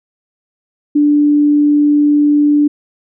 sine tone, 293.7 Hz, D4, in tune, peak -7 dBFS, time 0.95-2.68 s, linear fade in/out 10 ms, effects none

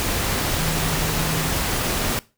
sine tone in noise, 159.1 Hz, D#3, 39 cents sharp, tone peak -26 dBFS, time 0.59-1.49 s, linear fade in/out 0 ms, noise pink, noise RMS -23 dBFS, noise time 0-2.19 s, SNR -6 dB, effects noise-tail reverb RT60 0.3 s tail -20 dB re dry

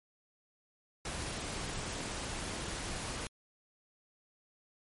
pink noise, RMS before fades -39 dBFS, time 1.05-3.27 s, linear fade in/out 2 ms, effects MP3 48 kbps

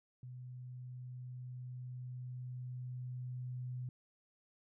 sine tone with level ramp, 125.5 Hz, B2, 28 cents sharp, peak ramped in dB -46 to -39 dBFS, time 0.23-3.89 s, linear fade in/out 2 ms, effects none

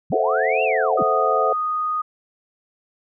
sine linear two-way sweep, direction up then down, 106.3 to 2794 to 106.3 Hz, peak -23 dBFS, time 0.1-1.03 s, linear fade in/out 5 ms, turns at 0.63 s
sine chord, F# half-diminished seventh, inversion first, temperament equal, 440 / 523.3 / 659.3 / 740 Hz, A4 / C5 / E5 / F#5, 0 / 0 / 0 / 0 cents, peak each -23 dBFS, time 0.12-1.53 s, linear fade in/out 5 ms
sine tone, 1240 Hz, D#6, 6 cents flat, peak -20 dBFS, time 0.97-2.02 s, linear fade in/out 10 ms
effects none

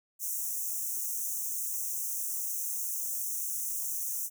white high-pass noise, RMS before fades -34 dBFS, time 0.19-4.3 s, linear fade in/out 50 ms, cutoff 5800 Hz, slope 96 dB/octave, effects none

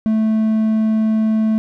triangle tone, 219 Hz, A3, 8 cents flat, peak -11 dBFS, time 0.06-1.58 s, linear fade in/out 0 ms, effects none

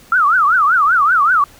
sine tone with vibrato, 1308 Hz, E6, 14 cents flat, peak -9 dBFS, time 0.12-1.44 s, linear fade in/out 2 ms, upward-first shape triangle, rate 5.2 Hz, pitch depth 300 cents each way, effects pink hiss -44 dBFS RMS until 1.59 s

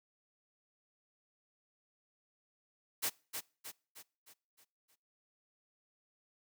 white noise with echo, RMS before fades -34 dBFS, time 3.02-3.1 s, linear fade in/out 20 ms, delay 310 ms, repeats 6, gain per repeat -6 dB, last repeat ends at 4.96 s, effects noise-tail reverb RT60 0.4 s tail -24 dB re dry + high-pass 150 Hz 12 dB/octave

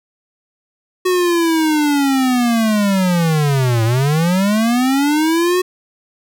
square linear two-way sweep, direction down then up, 370 to 110.1 to 370 Hz, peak -13 dBFS, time 1.05-5.62 s, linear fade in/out 10 ms, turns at 3.84 s, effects none

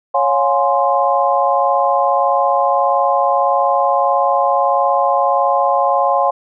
sine chord, Db major seventh, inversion none, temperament equal with one note detuned, 554.4 / 709 / 830.6 / 1046.5 Hz, Db5 / F5 / Ab5 / C6, 0 / +26 / 0 / 0 cents, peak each -17 dBFS, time 0.14-6.31 s, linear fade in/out 10 ms, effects none

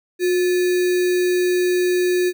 sine tone with sample-and-hold, 360 Hz, F#4, 47 cents flat, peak -15 dBFS, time 0.19-2.33 s, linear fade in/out 50 ms, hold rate 2100 Hz, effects none

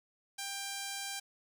5% pulse tone, 792 Hz, G5, 18 cents sharp, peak -26 dBFS, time 0.38-1.2 s, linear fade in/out 10 ms, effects none

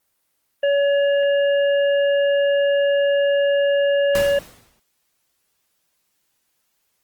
harmonic tone, 565 Hz, C#5, 33 cents sharp, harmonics 1 / 3 / 5, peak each -15 / -27 / -31 dBFS, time 0.63-4.39 s, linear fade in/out 5 ms
pink noise with exponential decay, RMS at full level -25 dBFS, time 4.15-4.8 s, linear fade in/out 2 ms, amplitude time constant 140 ms
effects white hiss -70 dBFS RMS until 7.03 s + Opus 24 kbps

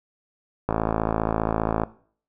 click train, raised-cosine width 1 ms, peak -8 dBFS, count 64, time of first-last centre 0.69-1.835 s, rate 55 Hz, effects noise-tail reverb RT60 0.5 s tail -19 dB re dry

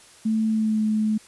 sine tone with pitch glide, 220 to 215.6 Hz, A3 to A3, 0 to -35 cents, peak -19 dBFS, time 0.25-1.18 s, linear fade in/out 10 ms, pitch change -35 cents, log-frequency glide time 0.48-0.83 s, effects white hiss -50 dBFS RMS until 1.27 s + resampled to 24000 Hz

